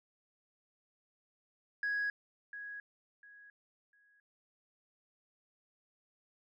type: tone with echo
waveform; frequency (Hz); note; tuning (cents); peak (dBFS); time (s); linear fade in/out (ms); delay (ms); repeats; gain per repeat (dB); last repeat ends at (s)
sine; 1661.2; G#6; 0; -30; 1.83-2.1; 2; 700; 3; -12; 4.2
effects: tanh soft clip ceiling -29 dBFS